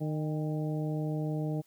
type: harmonic tone with a mistuned harmonic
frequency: 153.3 Hz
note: D#3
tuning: 25 cents flat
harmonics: 1 / 2 / 3 / 4 / 5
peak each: -31 / -36 / -41 / -42 / -47 dBFS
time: 0-1.62 s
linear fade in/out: 20 ms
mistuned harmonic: 5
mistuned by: +55 cents
effects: white hiss -67 dBFS RMS until 1.66 s